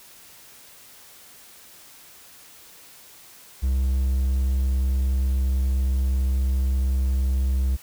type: tone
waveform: triangle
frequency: 65.5 Hz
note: C2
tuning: 2 cents sharp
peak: -17 dBFS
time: 3.62-7.77 s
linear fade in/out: 20 ms
effects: white hiss -48 dBFS RMS until 7.82 s